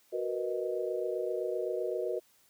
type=chord; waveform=sine; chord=B major seventh; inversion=second; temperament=equal; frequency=370 / 466.2 / 493.9 / 622.3 Hz; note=F#4 / A#4 / B4 / D#5; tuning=0 / 0 / 0 / 0 cents; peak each=-35 / -36 / -37 / -37 dBFS; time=0.12-2.2 s; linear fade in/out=20 ms; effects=white hiss -66 dBFS RMS until 2.49 s + high-pass 60 Hz 12 dB/octave